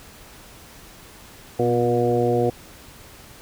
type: harmonic tone with a mistuned harmonic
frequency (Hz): 120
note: B2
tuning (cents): -49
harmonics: 1 / 2 / 3 / 4 / 5 / 6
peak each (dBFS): -25 / -26 / -23 / -21 / -30 / -26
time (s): 1.59-2.5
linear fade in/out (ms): 5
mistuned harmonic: 2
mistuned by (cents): +34
effects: pink hiss -45 dBFS RMS until 3.41 s